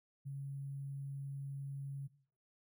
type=tone with sample-and-hold; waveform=sine; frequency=138.59 Hz; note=C#3; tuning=in tune; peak=-40 dBFS; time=0.25-2.08 s; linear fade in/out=20 ms; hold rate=11025 Hz; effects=noise-tail reverb RT60 0.5 s tail -17 dB re dry